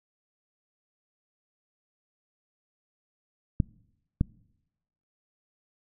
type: clicks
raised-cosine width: 5 ms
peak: -10 dBFS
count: 2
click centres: 3.602 / 4.211 s
effects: noise-tail reverb RT60 0.9 s tail -25 dB re dry